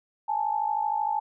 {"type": "tone pair together", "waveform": "sine", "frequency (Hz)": [831, 884], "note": ["G#5", "A5"], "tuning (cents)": [1, 8], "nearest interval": "minor second", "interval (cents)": 107, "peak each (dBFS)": -27, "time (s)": [0.28, 1.2], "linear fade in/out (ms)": 10, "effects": []}